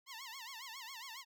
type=tone with vibrato; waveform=10% pulse; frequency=987.8 Hz; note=B5; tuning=in tune; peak=-38 dBFS; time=0.06-1.25 s; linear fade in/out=50 ms; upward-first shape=sine; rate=7.3 Hz; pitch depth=200 cents each way; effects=none